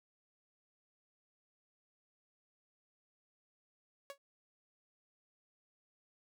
sawtooth tone with exponential decay, 558 Hz, C#5, 11 cents sharp, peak -38 dBFS, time 4.1-4.18 s, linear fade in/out 1 ms, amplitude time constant 17 ms, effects none

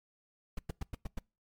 brown noise bursts, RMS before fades -35 dBFS, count 6, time 0.57-1.19 s, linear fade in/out 5 ms, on 20 ms, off 100 ms, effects noise-tail reverb RT60 0.3 s tail -26 dB re dry + MP3 96 kbps

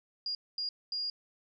sine tone bursts at uneven times, 4838 Hz, D#8, 49 cents flat, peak -32 dBFS, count 3, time 0.26-0.35 / 0.58-0.69 / 0.92-1.1 s, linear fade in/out 2 ms, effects none

